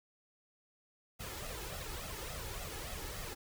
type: noise with flanger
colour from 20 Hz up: pink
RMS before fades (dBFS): -43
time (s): 1.19-3.35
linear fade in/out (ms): 20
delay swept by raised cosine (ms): 1.5 to 2.37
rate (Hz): 3.5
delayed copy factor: +0.65
effects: none